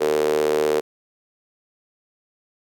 sawtooth tone with high-pass filter, 76 Hz, D#2, 40 cents flat, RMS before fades -20 dBFS, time 0-0.81 s, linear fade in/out 20 ms, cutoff 430 Hz, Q 7.8, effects none

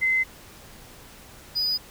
sine / triangle tone pair in turn, 2057 / 4955 Hz, C7 / D#8, -30 / -8 cents, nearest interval octave + minor third, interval 1522 cents, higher second, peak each -19 / -21 dBFS, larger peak first, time 0.01-0.24 / 1.55-1.78 s, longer neither, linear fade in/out 20 ms, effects pink hiss -47 dBFS RMS until 1.9 s

